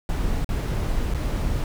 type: noise with dropouts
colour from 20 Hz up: brown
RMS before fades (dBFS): -24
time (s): 0.09-1.64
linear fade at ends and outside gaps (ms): 1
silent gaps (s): 0.445-0.49 / 1.139-1.146
effects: none